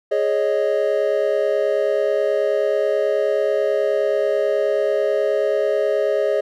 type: chord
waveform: triangle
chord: Ab suspended fourth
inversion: none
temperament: just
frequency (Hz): 415.3 / 553.7 / 623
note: Ab4 / Db5 / Eb5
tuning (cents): 0 / -2 / +2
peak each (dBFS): -19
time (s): 0.11-6.41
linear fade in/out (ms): 10
effects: none